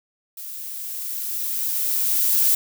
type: noise with level ramp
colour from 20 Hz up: violet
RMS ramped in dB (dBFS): -35 to -17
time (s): 0.37-2.55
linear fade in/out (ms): 5
effects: none